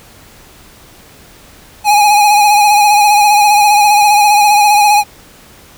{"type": "tone with vibrato", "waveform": "square", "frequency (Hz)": 830.6, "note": "G#5", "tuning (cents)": 0, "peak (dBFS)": -6, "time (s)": [1.84, 5.04], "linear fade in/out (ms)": 50, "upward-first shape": "sine", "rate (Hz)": 15, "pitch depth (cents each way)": 39, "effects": ["pink hiss -40 dBFS RMS until 5.77 s"]}